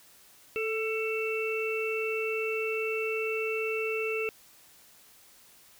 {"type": "harmonic tone with a mistuned harmonic", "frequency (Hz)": 445.2, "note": "A4", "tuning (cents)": 20, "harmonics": [1, 3, 5, 6], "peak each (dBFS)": [-30, -41, -40, -33], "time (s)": [0.56, 4.29], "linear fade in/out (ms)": 0, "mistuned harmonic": 1, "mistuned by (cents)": -21, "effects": ["white hiss -57 dBFS RMS until 5.79 s"]}